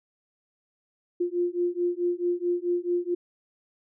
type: beating tone pair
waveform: sine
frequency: 349.2 / 353.8 Hz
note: F4 / F4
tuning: 0 / +23 cents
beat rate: 4.6 Hz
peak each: -27 dBFS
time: 1.2-3.15 s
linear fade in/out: 10 ms
effects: none